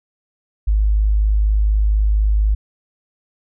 sine tone, 52.1 Hz, G#1, 6 cents sharp, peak -12 dBFS, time 0.67-2.55 s, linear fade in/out 10 ms, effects none

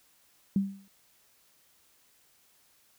sine tone with exponential decay, 196.1 Hz, G3, 1 cent sharp, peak -20 dBFS, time 0.56-0.88 s, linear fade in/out 2 ms, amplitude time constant 68 ms, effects white hiss -65 dBFS RMS until 2.98 s

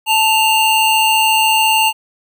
square tone pair together, 881 / 2797 Hz, A5 / F7, +2 / +2 cents, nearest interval octave + minor sixth, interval 2000 cents, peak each -14 dBFS, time 0.06-1.93 s, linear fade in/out 50 ms, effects none

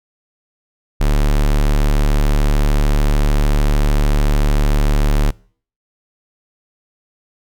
square tone, 36.71 Hz, D1, in tune, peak -12 dBFS, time 1-5.31 s, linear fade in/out 10 ms, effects noise-tail reverb RT60 0.5 s tail -24 dB re dry

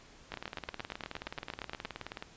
two click trains, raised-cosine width 0.3 ms, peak -23 / -21 dBFS, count 37 / 14, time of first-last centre 0.32-2.225 / 0.34-1.85 s, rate 18.9 / 8.61 Hz, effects pink hiss -57 dBFS RMS until 2.36 s + resampled to 16000 Hz

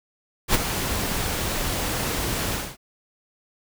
pink noise with ADSR envelope, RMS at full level -17 dBFS, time 0.48-2.77 s, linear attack 65 ms, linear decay 20 ms, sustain -9 dB, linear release 240 ms, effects none

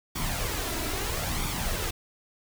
pink noise with flanger, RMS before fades -30 dBFS, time 0.15-1.91 s, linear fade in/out 10 ms, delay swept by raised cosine 0.87 to 3.07 ms, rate 0.77 Hz, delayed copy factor +0.55, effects none

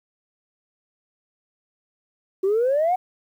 sine exponential sweep, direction up, 371.8 to 758 Hz, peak -16 dBFS, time 2.43-2.96 s, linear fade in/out 10 ms, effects tanh soft clip ceiling -14 dBFS + 9-bit

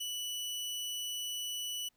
sawtooth tone, 2960 Hz, F#7, in tune, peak -33 dBFS, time 0-1.89 s, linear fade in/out 10 ms, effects pink hiss -75 dBFS RMS until 1.96 s

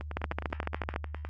two click trains, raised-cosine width 0.5 ms, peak -22 / -15 dBFS, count 13 / 12, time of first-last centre 0.01-1.25 / 0.17-0.961 s, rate 9.68 / 13.9 Hz, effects added 75 Hz sine -37 dBFS peak until 1.29 s + Opus 48 kbps

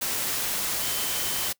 sine tone in noise, 3078 Hz, G7, 32 cents flat, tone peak -37 dBFS, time 0.81-1.49 s, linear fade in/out 10 ms, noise white, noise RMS -28 dBFS, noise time 0.01-1.53 s, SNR -12 dB, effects noise-tail reverb RT60 0.1 s tail -23 dB re dry

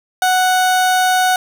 30% pulse tone, 740 Hz, F#5, in tune, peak -9 dBFS, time 0.22-1.36 s, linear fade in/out 2 ms, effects none

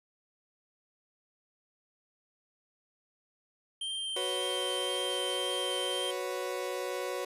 square tone with vibrato, 3142 Hz, G7, 3 cents sharp, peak -34 dBFS, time 3.81-6.11 s, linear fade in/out 5 ms, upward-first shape triangle, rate 1.9 Hz, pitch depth 12 cents each way
35% pulse chord, F# suspended fourth, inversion none, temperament equal, 370 / 493.9 / 554.4 Hz, F#4 / B4 / C#5, 0 / 0 / 0 cents, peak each -36 dBFS, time 4.16-7.25 s, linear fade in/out 5 ms
effects resampled to 32000 Hz + 11-bit

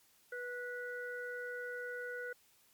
harmonic tone, 490 Hz, B4, 14 cents flat, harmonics 1 / 3 / 4, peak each -43 / -42 / -53 dBFS, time 0.32-2.33 s, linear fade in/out 5 ms, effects white hiss -68 dBFS RMS until 2.73 s + MP3 96 kbps

